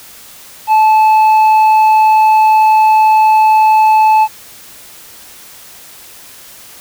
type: tone with tanh clipping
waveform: triangle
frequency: 869 Hz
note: A5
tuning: 22 cents flat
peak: -6 dBFS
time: 0.67-4.28 s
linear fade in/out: 50 ms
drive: 9 dB
effects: white hiss -36 dBFS RMS until 6.8 s